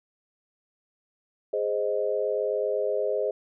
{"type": "chord", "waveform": "sine", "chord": "Ab major", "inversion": "none", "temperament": "equal", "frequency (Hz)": [415.3, 523.3, 622.3], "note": ["Ab4", "C5", "Eb5"], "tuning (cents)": [0, 0, 0], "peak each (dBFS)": [-28, -28, -29], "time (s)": [1.53, 3.31], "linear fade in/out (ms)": 5, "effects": []}